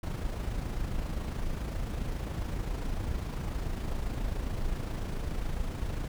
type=noise with amplitude modulation; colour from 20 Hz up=brown; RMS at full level=-31 dBFS; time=0.03-6.08 s; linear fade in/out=5 ms; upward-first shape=sine; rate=27.3 Hz; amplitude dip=45%; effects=none